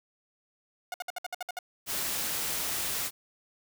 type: tone bursts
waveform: sawtooth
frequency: 722 Hz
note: F#5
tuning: 43 cents flat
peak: -29 dBFS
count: 9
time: 0.92-1.589 s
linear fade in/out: 2 ms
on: 21 ms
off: 60 ms
type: noise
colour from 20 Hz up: white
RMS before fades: -32 dBFS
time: 1.86-3.11 s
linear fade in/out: 50 ms
effects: none